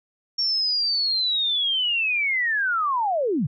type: linear sweep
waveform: sine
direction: down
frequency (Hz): 5520 to 114.7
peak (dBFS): -20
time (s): 0.38-3.47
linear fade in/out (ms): 10
effects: none